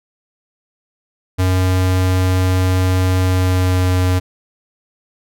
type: tone with pitch glide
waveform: square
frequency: 92.5 to 91.49 Hz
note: F#2 to F#2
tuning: 0 to -19 cents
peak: -13 dBFS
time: 1.38-4.2 s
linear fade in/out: 20 ms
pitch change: -19 cents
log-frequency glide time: 3.21-3.94 s
effects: none